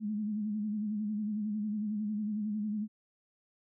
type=tone with vibrato; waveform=sine; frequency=211.1 Hz; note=G#3; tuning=29 cents sharp; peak=-31 dBFS; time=0-2.88 s; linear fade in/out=50 ms; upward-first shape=sine; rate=11 Hz; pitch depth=56 cents each way; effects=none